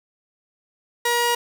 sawtooth tone pair together, 476.7 / 954 Hz, A#4 / A#5, +39 / +40 cents, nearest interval octave, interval 1201 cents, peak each -19 / -15 dBFS, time 1.05-1.35 s, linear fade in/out 5 ms, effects 9-bit

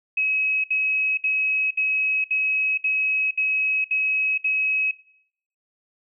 sine tone bursts, 2556 Hz, D#7, 46 cents sharp, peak -19 dBFS, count 9, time 0.17-4.912 s, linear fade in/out 5 ms, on 470 ms, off 64 ms, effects noise-tail reverb RT60 0.7 s tail -20 dB re dry

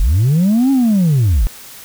sine linear two-way sweep, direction up then down, 38.55 to 277.2 to 38.55 Hz, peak -7 dBFS, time 0-1.47 s, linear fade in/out 0 ms, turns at 0.71 s, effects tanh soft clip ceiling -8 dBFS + white hiss -36 dBFS RMS until 1.84 s

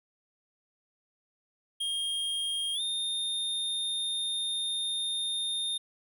square tone with pitch glide, 3230 to 3647 Hz, G#7 to A#7, -49 to -39 cents, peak -30 dBFS, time 1.8-5.78 s, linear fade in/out 10 ms, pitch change +210 cents, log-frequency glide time 2.74-2.81 s, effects none

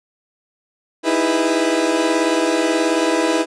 30% pulse chord, E major seventh, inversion third, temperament equal with one note detuned, 311.1 / 329.6 / 407 / 493.9 Hz, D#4 / E4 / G#4 / B4, 0 / 0 / -35 / 0 cents, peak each -19 / -16 / -22 / -19 dBFS, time 1.03-3.46 s, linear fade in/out 50 ms, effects resampled to 22050 Hz

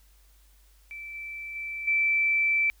sine tone with level steps, 2328 Hz, D7, 16 cents flat, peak -37 / -35 / -32 / -21 dBFS, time 0.91-2.7 s, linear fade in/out 0 ms, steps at 1.14 / 1.55 / 1.87 s, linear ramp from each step 10 ms, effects added 50 Hz sine -56 dBFS peak until 2.8 s + white hiss -64 dBFS RMS until 2.8 s

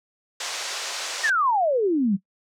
white band-pass noise, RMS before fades -31 dBFS, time 0.4-1.3 s, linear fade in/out 5 ms, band 460 to 6900 Hz, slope 24 dB/octave
sine exponential sweep, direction down, 1902 to 180.8 Hz, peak -18 dBFS, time 1.23-2.17 s, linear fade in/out 20 ms
effects noise-tail reverb RT60 0.1 s tail -18 dB re dry

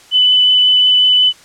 sine tone with vibrato, 3000 Hz, F#7, 23 cents sharp, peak -7 dBFS, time 0.11-1.33 s, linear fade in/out 50 ms, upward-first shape triangle, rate 5.5 Hz, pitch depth 9 cents each way, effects white hiss -43 dBFS RMS until 1.44 s + low-pass 8000 Hz 12 dB/octave

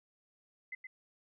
sine tone with echo, 2039 Hz, C7, 45 cents flat, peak -39 dBFS, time 0.72-0.75 s, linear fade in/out 5 ms, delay 120 ms, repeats 1, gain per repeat -5 dB, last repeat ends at 0.87 s, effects none

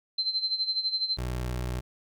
sine tone with tremolo, 4100 Hz, C8, 36 cents flat, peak -23 dBFS, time 0.18-1.17 s, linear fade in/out 5 ms, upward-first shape sine, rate 12 Hz, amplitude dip 75%
25% pulse tone, 61.74 Hz, B1, in tune, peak -26 dBFS, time 1.17-1.81 s, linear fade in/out 20 ms
effects none

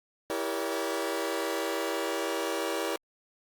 sawtooth chord, E diminished seventh, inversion none, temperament just, 329.6 / 395.6 / 474.7 / 569.6 Hz, E4 / G4 / Bb4 / Db5, 0 / +16 / +31 / +47 cents, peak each -31 dBFS, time 0.3-2.96 s, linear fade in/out 0 ms, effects Opus 32 kbps

